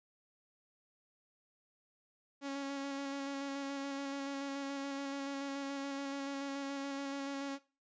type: tone with vibrato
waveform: sawtooth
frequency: 277.2 Hz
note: C#4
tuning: in tune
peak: -34 dBFS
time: 2.41-7.59 s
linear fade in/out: 50 ms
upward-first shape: square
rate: 7 Hz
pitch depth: 15 cents each way
effects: noise-tail reverb RT60 0.3 s tail -17 dB re dry + resampled to 16000 Hz

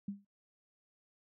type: tone with exponential decay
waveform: sine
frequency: 200.4 Hz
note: G3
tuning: 38 cents sharp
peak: -33 dBFS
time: 0.08-0.25 s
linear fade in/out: 5 ms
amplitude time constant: 36 ms
effects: noise-tail reverb RT60 0.1 s tail -19 dB re dry

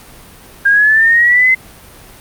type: linear sweep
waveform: sine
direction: up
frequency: 1602 to 2067 Hz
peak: -6 dBFS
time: 0.65-1.55 s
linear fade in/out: 10 ms
effects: pink hiss -38 dBFS RMS until 2.2 s + Opus 48 kbps

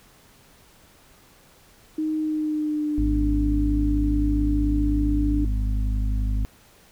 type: tone with pitch glide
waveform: sine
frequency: 311.1 to 293.6 Hz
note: D#4 to D4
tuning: 0 to 0 cents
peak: -22 dBFS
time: 1.98-5.45 s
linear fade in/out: 5 ms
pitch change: -100 cents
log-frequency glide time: 2.16-3.32 s
type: harmonic tone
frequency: 51.6 Hz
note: G#1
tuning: 10 cents flat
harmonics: 1 / 2 / 4 / 5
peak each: -21 / -30 / -37 / -37 dBFS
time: 2.98-6.45 s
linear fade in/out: 0 ms
effects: pink hiss -54 dBFS RMS until 6.91 s

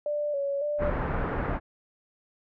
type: tone with vibrato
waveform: sine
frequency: 575 Hz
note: D5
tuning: 37 cents flat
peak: -26 dBFS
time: 0.06-0.9 s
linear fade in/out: 2 ms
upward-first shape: square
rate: 1.8 Hz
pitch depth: 46 cents each way
type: low-pass noise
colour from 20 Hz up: pink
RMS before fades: -29 dBFS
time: 0.78-1.6 s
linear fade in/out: 50 ms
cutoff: 1700 Hz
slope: 24 dB/octave
effects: none

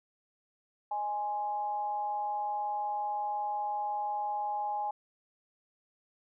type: tone with amplitude modulation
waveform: sine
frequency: 830.6 Hz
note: G#5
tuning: in tune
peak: -28 dBFS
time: 0.91-4.91 s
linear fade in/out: 5 ms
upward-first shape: sine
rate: 216 Hz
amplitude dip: 55%
effects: none

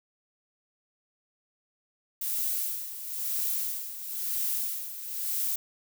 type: noise with tremolo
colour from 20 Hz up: violet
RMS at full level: -29 dBFS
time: 2.21-5.56 s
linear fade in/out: 5 ms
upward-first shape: sine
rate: 1 Hz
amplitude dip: 70%
effects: none

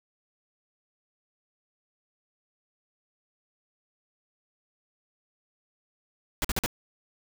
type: noise bursts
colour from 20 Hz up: pink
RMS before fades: -27 dBFS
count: 4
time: 6.42-6.661 s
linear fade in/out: 0 ms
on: 25 ms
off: 47 ms
effects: none

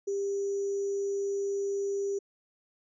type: tone with sample-and-hold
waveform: sine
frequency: 398 Hz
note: G4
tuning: 26 cents sharp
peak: -28 dBFS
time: 0.07-2.19 s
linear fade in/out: 10 ms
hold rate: 6300 Hz
effects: resampled to 16000 Hz

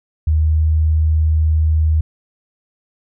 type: tone with pitch glide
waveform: sine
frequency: 77.78 to 78.41 Hz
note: D#2 to D#2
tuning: 0 to +14 cents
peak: -11 dBFS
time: 0.27-2.01 s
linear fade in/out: 5 ms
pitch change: +14 cents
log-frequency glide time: 0.38-0.66 s
effects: none

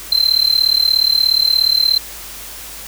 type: tone with amplitude modulation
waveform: triangle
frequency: 4105 Hz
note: C8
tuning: 34 cents flat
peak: -6 dBFS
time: 0.12-1.98 s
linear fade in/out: 2 ms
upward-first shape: sine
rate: 36.9 Hz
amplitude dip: 90%
effects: added 50 Hz sine -41 dBFS peak until 2.87 s + white hiss -32 dBFS RMS until 2.87 s

